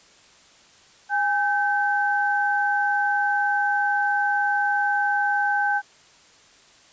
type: tone pair together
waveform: sine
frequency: 818 / 1544.2 Hz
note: G#5 / G6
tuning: -26 / -26 cents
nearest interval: major seventh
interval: 1100 cents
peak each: -22 dBFS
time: 1.09-5.82 s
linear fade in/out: 50 ms
effects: white hiss -53 dBFS RMS until 6.92 s + resampled to 16000 Hz